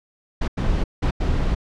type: noise bursts at uneven times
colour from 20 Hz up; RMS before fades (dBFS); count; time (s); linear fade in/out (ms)
brown; -20; 4; 0.41-0.48 / 0.57-0.84 / 1.02-1.11 / 1.2-1.55; 10
effects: low-pass 5000 Hz 12 dB/octave